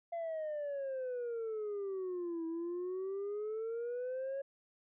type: exponential two-way sweep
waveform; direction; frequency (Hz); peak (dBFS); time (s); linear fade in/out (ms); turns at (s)
sine; down then up; 686 to 325.4 to 555; -34; 0.12-4.42; 10; 2.46
effects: tanh soft clip ceiling -35 dBFS